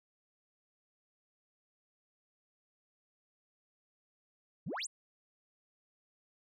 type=exponential sweep; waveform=sine; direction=up; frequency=120 to 10110 Hz; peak=-35 dBFS; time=4.66-4.87 s; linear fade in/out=10 ms; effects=tanh soft clip ceiling -33 dBFS